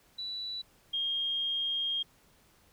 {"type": "tone pair in turn", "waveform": "sine", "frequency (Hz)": [3951, 3230], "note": ["B7", "G#7"], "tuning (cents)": [0, -49], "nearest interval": "minor third", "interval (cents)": 349, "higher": "first", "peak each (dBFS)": [-35, -29], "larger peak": "second", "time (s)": [[0.18, 0.62], [0.93, 2.03]], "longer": "second", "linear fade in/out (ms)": 10, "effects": ["pink hiss -64 dBFS RMS until 2.72 s"]}